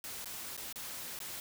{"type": "noise with dropouts", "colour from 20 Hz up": "white", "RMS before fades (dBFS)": -43, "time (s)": [0.04, 1.4], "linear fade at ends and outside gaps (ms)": 1, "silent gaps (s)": [[0.245, 0.257], [0.567, 0.576], [0.727, 0.758], [1.19, 1.202]], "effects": []}